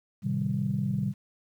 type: chord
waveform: sine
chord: A half-diminished seventh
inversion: none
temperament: equal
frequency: 110 / 130.81 / 155.56 / 196 Hz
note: A2 / C3 / Eb3 / G3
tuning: 0 / 0 / 0 / 0 cents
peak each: -35 / -30 / -32 / -29 dBFS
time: 0.22-1.14 s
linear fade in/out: 50 ms
effects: tanh soft clip ceiling -16 dBFS + 10-bit